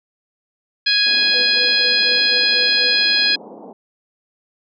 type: harmonic tone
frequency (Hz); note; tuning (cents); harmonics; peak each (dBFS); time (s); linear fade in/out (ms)
830.6; G#5; 0; 2 / 3 / 4 / 5 / 6; -21 / -21 / -21 / -17 / -20; 0.86-3.36; 10
type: band-pass noise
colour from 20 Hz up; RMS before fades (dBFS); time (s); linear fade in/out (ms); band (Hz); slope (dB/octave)
pink; -37; 1.06-3.73; 5; 200 to 920; 48
type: tone with tremolo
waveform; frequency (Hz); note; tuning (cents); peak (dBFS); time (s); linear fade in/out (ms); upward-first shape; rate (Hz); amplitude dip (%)
sine; 494.4; B4; +2; -26; 1.33-3; 20; sine; 4.1; 90
effects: none